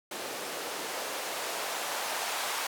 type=noise with band-pass filter sweep; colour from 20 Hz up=blue; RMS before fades=-35 dBFS; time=0.11-2.67 s; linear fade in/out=5 ms; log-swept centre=390 to 820 Hz; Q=1.2; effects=none